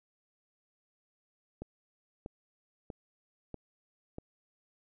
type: click train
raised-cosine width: 2 ms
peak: -27 dBFS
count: 5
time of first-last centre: 1.62-4.184 s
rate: 1.56 Hz
effects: none